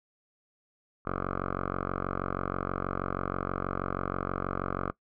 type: tone with low-pass filter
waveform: 5% pulse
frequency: 46.25 Hz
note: F#1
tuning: in tune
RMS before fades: -33 dBFS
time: 1.05-4.92 s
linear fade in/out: 20 ms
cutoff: 1200 Hz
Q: 4.8
effects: noise-tail reverb RT60 0.1 s tail -20 dB re dry